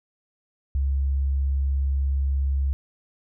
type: tone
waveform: sine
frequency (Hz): 68.4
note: C#2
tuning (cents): -23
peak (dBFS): -20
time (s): 0.75-2.73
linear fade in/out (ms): 0
effects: none